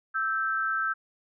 sine tone pair together, 1318.5 / 1562.2 Hz, E6 / G6, 0 / -6 cents, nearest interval minor third, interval 294 cents, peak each -28 / -28 dBFS, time 0.14-0.94 s, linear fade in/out 20 ms, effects none

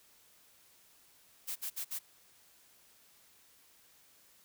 blue noise bursts, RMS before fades -38 dBFS, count 4, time 1.47-1.993 s, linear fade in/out 20 ms, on 88 ms, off 57 ms, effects white hiss -64 dBFS RMS until 4.44 s

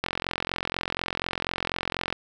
click train, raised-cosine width 0.3 ms, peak -10 dBFS, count 93, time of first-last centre 0.04-2.126 s, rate 44.1 Hz, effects none

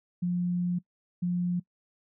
sine tone bursts at uneven times, 177 Hz, F3, 23 cents sharp, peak -25 dBFS, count 2, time 0.22-0.79 / 1.22-1.6 s, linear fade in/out 10 ms, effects noise-tail reverb RT60 0.1 s tail -21 dB re dry

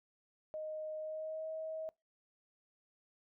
sine tone with pitch glide, 621 to 635.9 Hz, D#5 to D#5, -3 to +38 cents, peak -39 dBFS, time 0.54-1.89 s, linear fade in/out 0 ms, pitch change +41 cents, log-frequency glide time 0.98-1.49 s, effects noise-tail reverb RT60 0.2 s tail -23 dB re dry

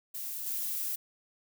violet noise with level steps, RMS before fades -38 / -34 dBFS, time 0.14-0.96 s, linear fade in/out 10 ms, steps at 0.46 s, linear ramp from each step 10 ms, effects none

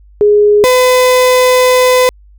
sine / 35% pulse tone pair in turn, 415.3 / 505.1 Hz, G#4 / B4, 0 / +39 cents, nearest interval minor third, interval 339 cents, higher second, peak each -4 dBFS, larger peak neither, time 0.21-0.64 / 0.64-2.09 s, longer second, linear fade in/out 0 ms, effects added 50 Hz sine -38 dBFS peak until 2.38 s

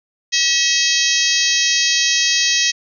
harmonic tone, 643 Hz, E5, 43 cents flat, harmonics 3 / 4 / 5 / 6 / 7 / 8 / 9 / 10, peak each -22 / -22 / -22 / -22 / -22 / -22 / -22 / -22 dBFS, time 0.32-2.72 s, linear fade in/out 20 ms, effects none

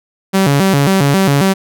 sawtooth tone with vibrato, 164.81 Hz, E3, in tune, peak -5 dBFS, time 0.33-1.54 s, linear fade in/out 20 ms, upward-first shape square, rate 3.7 Hz, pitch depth 270 cents each way, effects none

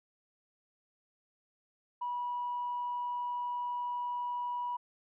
sine tone, 974 Hz, B5, 24 cents flat, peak -32 dBFS, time 2.01-4.77 s, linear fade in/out 10 ms, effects tanh soft clip ceiling -28 dBFS

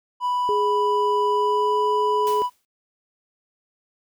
triangle tone, 987.8 Hz, B5, in tune, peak -19 dBFS, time 0.2-2.5 s, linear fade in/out 50 ms
sine tone with pitch glide, 415.3 to 421.6 Hz, G#4 to G#4, 0 to +26 cents, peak -21 dBFS, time 0.49-2.42 s, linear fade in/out 0 ms, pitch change +26 cents, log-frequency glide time 1.28-1.78 s
white noise with exponential decay, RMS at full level -34 dBFS, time 2.27-2.65 s, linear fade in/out 0 ms, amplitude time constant 81 ms
effects noise-tail reverb RT60 0.1 s tail -24 dB re dry

